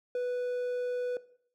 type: tone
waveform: triangle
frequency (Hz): 493.9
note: B4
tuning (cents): 0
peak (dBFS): -27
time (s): 0.15-1.17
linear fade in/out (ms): 2
effects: noise-tail reverb RT60 0.6 s tail -18 dB re dry